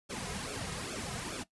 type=noise with flanger; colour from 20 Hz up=pink; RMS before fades=-39 dBFS; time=0.09-1.44 s; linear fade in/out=20 ms; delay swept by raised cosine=1 to 3.5 ms; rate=2.4 Hz; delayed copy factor=-0.8; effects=noise-tail reverb RT60 0.1 s tail -17 dB re dry + resampled to 24000 Hz